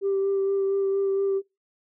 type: tone with vibrato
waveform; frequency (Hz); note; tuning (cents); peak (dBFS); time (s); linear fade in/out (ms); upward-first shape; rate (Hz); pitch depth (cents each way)
sine; 392; G4; 0; -20; 0.01-1.42; 50; sine; 4.3; 14
effects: noise-tail reverb RT60 0.2 s tail -20 dB re dry + tanh soft clip ceiling -18 dBFS